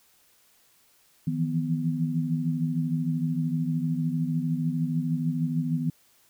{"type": "tone cluster", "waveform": "sine", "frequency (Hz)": [158.3, 164.8, 171.5, 248.4], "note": ["D#3", "E3", "F3", "B3"], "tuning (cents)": [30, 0, -31, 10], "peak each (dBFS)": [-27, -33, -34, -29], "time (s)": [1.27, 5.9], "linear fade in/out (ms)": 5, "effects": ["white hiss -62 dBFS RMS until 6.29 s"]}